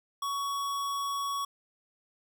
square tone, 1120 Hz, C#6, 18 cents sharp, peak -31 dBFS, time 0.22-1.45 s, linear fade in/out 5 ms, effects none

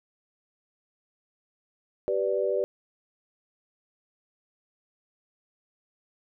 sine chord, G major, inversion none, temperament equal with one note detuned, 388.4 / 493.9 / 587.3 Hz, G4 / B4 / D5, -16 / 0 / 0 cents, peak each -28 dBFS, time 2.08-2.64 s, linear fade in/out 0 ms, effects none

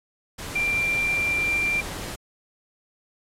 sine tone in noise, 2368 Hz, D7, 14 cents sharp, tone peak -21 dBFS, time 0.55-1.81 s, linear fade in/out 10 ms, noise pink, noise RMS -35 dBFS, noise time 0.38-2.16 s, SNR +11 dB, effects low-pass 12000 Hz 12 dB/octave + AAC 48 kbps

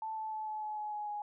sine tone with pitch steps, 880 / 872.9 / 865.9 / 858.9 / 852 / 845.1 / 838.3 / 831.6 Hz, A5 / A5 / A5 / A5 / G#5 / G#5 / G#5 / G#5, 0 / -14 / -28 / -42 / +44 / +30 / +16 / +2 cents, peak -36 dBFS, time 0.02-1.22 s, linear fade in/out 2 ms, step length 150 ms, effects none

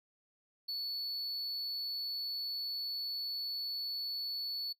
triangle tone, 4435 Hz, C#8, in tune, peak -34 dBFS, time 0.68-4.73 s, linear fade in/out 10 ms, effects noise-tail reverb RT60 0.1 s tail -21 dB re dry

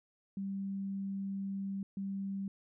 sine tone bursts at uneven times, 195.8 Hz, G3, 2 cents flat, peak -35 dBFS, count 2, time 0.37-1.83 / 1.97-2.48 s, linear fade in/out 2 ms, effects none

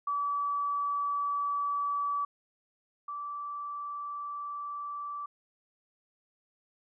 sine tone pair in turn, 1149 / 1161.7 Hz, D6 / D6, -38 / -19 cents, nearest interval unison, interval 19 cents, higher second, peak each -28 / -35 dBFS, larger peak first, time 0.07-2.25 / 3.08-5.26 s, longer neither, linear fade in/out 5 ms, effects none

